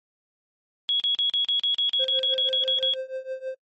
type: tone bursts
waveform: sine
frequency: 3337 Hz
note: G#7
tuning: 8 cents sharp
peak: -20 dBFS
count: 14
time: 0.89-2.937 s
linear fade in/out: 0 ms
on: 110 ms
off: 39 ms
type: tone with tremolo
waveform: triangle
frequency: 523.3 Hz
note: C5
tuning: in tune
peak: -24 dBFS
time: 1.99-3.55 s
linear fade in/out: 10 ms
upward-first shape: triangle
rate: 6.2 Hz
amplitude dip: 95%
effects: noise-tail reverb RT60 0.1 s tail -24 dB re dry + MP3 32 kbps

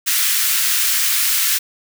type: high-pass noise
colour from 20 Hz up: white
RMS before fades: -17 dBFS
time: 0.06-1.59 s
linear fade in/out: 20 ms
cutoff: 1400 Hz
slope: 24 dB/octave
effects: none

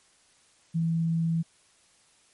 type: tone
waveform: sine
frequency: 164.81 Hz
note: E3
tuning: in tune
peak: -23 dBFS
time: 0.74-1.43 s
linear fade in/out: 20 ms
effects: white hiss -62 dBFS RMS until 2.33 s + MP3 48 kbps

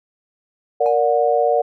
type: chord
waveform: sine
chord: Bb augmented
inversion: none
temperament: just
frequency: 466.2 / 582.7 / 728.4 Hz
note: Bb4 / D5 / F#5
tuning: 0 / -14 / -27 cents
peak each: -18 dBFS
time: 0.8-1.62 s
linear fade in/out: 10 ms
type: tone with exponential decay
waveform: triangle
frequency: 830.6 Hz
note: G#5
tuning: in tune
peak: -22 dBFS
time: 0.86-1.05 s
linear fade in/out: 0 ms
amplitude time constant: 41 ms
effects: none

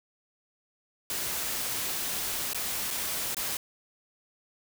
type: noise with dropouts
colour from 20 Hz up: white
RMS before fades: -32 dBFS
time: 1.1-3.57 s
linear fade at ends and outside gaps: 1 ms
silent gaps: 2.533-2.546 / 2.905-2.909 / 3.346-3.368 s
effects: none

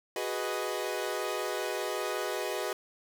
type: chord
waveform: sawtooth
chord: G# minor seventh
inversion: third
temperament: equal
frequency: 370 / 415.3 / 493.9 / 622.3 Hz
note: F#4 / G#4 / B4 / D#5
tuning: 0 / 0 / 0 / 0 cents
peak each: -33 dBFS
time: 0.16-2.73 s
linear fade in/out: 2 ms
effects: none

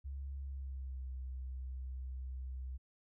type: tone with pitch glide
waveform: sine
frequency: 68.5 to 64.28 Hz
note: C#2 to C2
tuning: -20 to -30 cents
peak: -40 dBFS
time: 0.04-2.78 s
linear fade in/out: 20 ms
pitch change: -110 cents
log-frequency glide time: 0.41-1.09 s
effects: none

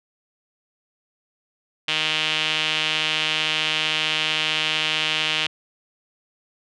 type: tone with band-pass filter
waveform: sawtooth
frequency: 155.56 Hz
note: D#3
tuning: in tune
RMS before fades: -23 dBFS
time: 1.88-5.47 s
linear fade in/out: 5 ms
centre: 3000 Hz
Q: 3.7
effects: resampled to 22050 Hz

